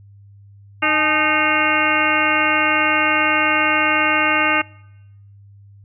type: harmonic tone with a mistuned harmonic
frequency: 307.5 Hz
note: D#4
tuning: 20 cents flat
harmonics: 1 / 2 / 3 / 4 / 5 / 6 / 7 / 8 / 9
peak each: -25 / -26 / -25 / -21 / -22 / -27 / -21 / -26 / -21 dBFS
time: 0.82-4.62 s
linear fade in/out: 10 ms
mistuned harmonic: 3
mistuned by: -120 cents
effects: noise-tail reverb RT60 0.9 s tail -24 dB re dry + added 100 Hz sine -42 dBFS peak until 5.84 s